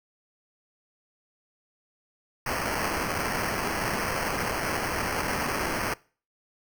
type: noise with sample-and-hold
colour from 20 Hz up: blue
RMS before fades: -29 dBFS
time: 2.46-5.94 s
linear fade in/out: 5 ms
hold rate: 3675 Hz
effects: noise-tail reverb RT60 0.4 s tail -23 dB re dry